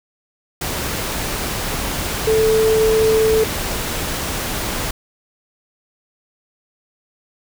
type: tone in noise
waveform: sine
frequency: 440 Hz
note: A4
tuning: in tune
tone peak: -12 dBFS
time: 2.27-3.44 s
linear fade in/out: 5 ms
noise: pink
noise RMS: -23 dBFS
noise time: 0.61-4.91 s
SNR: +8 dB
effects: none